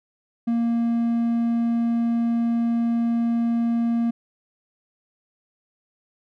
triangle tone, 233.1 Hz, A#3, in tune, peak -17 dBFS, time 0.47-4.11 s, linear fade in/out 10 ms, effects none

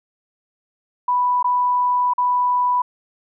sine tone with dropouts, 988 Hz, B5, in tune, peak -15 dBFS, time 1.08-2.82 s, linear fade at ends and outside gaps 5 ms, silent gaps 1.428-1.443 / 2.136-2.18 s, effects none

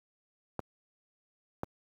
clicks, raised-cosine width 1 ms, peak -19 dBFS, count 2, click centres 0.593 / 1.634 s, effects high-pass 60 Hz 12 dB/octave + 9-bit

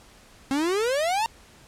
45% pulse exponential sweep, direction up, 263.6 to 932.3 Hz, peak -22 dBFS, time 0.51-1.26 s, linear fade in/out 0 ms, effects pink hiss -52 dBFS RMS until 1.67 s + low-pass 10000 Hz 12 dB/octave

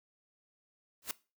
white noise with exponential growth, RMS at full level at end -31 dBFS, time 1.02-1.11 s, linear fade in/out 2 ms, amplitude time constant 19 ms, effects noise-tail reverb RT60 0.3 s tail -20 dB re dry

